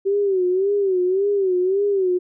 sine tone with vibrato, 383.4 Hz, G4, 38 cents flat, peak -16 dBFS, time 0.05-2.19 s, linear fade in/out 20 ms, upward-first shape sine, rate 1.8 Hz, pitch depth 110 cents each way, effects none

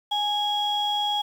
sine tone pair together, 830.6 / 3313 Hz, G#5 / G#7, 0 / -5 cents, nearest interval 2 octaves, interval 2395 cents, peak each -24 dBFS, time 0.11-1.22 s, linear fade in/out 10 ms, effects tanh soft clip ceiling -17 dBFS + 8-bit

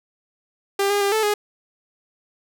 sawtooth tone with pitch steps, 397.4 / 407.1 / 399.6 / 437.4 / 415.6 Hz, G4 / G#4 / G4 / A4 / G#4, +24 / -35 / +33 / -10 / +1 cents, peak -14 dBFS, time 0.79-1.34 s, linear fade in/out 5 ms, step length 110 ms, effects none

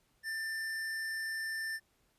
sine tone with tanh clipping, 1783 Hz, A6, 22 cents sharp, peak -37 dBFS, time 0.23-1.8 s, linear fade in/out 50 ms, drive 17 dB, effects pink hiss -73 dBFS RMS until 2.18 s + resampled to 32000 Hz

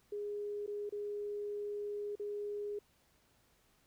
sine tone with dropouts, 412.5 Hz, G#4, 12 cents flat, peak -37 dBFS, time 0.12-2.79 s, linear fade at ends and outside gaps 5 ms, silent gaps 0.664-0.676 / 0.894-0.923 / 2.155-2.196 s, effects pink hiss -71 dBFS RMS until 3.86 s

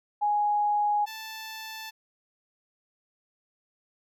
sine / 10% pulse tone pair in turn, 830.6 / 880 Hz, G#5 / A5, 0 / 0 cents, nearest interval minor second, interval 100 cents, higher second, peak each -22 / -29 dBFS, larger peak first, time 0.21-1.06 / 1.06-1.91 s, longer neither, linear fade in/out 20 ms, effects none

